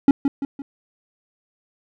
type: tone with echo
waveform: triangle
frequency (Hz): 277.6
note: C#4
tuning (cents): +3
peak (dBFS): -6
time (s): 0.08-0.11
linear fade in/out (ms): 2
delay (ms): 170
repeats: 3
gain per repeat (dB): -7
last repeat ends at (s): 0.62
effects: none